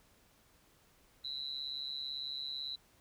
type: tone with amplitude modulation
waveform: sine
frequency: 3976 Hz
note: B7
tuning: 11 cents sharp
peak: -34 dBFS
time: 1.24-2.76 s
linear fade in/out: 10 ms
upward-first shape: sine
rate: 138 Hz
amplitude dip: 95%
effects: pink hiss -67 dBFS RMS until 3 s